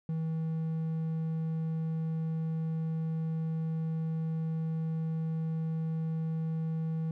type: tone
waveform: triangle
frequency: 160.9 Hz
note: E3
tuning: 42 cents flat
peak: -28 dBFS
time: 0.09-7.11 s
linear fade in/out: 2 ms
effects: none